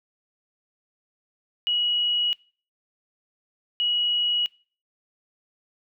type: tone pair in turn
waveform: sine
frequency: 2912 / 2912 Hz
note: F#7 / F#7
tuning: -28 / -28 cents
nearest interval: unison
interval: 0 cents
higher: neither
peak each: -21 dBFS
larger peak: neither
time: 1.67-2.33 / 3.8-4.46 s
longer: neither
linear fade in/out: 0 ms
effects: noise-tail reverb RT60 0.4 s tail -23 dB re dry